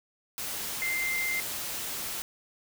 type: tone in noise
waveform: sine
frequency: 2089 Hz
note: C7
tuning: 3 cents flat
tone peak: -28 dBFS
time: 0.82-1.4 s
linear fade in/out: 0 ms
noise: white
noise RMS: -35 dBFS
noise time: 0.38-2.22 s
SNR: +4 dB
effects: none